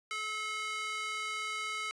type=tone with high-pass filter; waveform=square; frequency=431.8 Hz; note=A4; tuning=33 cents flat; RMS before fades=-37 dBFS; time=0.11-1.91 s; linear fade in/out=0 ms; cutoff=1700 Hz; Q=3.3; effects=resampled to 22050 Hz + 10-bit